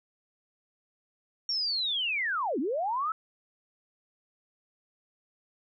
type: linear two-way sweep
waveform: sine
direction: down then up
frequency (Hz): 5588 to 233.1 to 1331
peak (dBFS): -27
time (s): 1.49-3.12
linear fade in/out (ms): 2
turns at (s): 2.59
effects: none